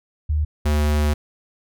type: tone pair in turn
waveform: sine / square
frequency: 75.8 / 74.67 Hz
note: D#2 / D2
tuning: -45 / +29 cents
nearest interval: unison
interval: 26 cents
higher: first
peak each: -17 dBFS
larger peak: neither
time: 0.29-0.45 / 0.65-1.14 s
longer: second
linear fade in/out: 10 ms
effects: none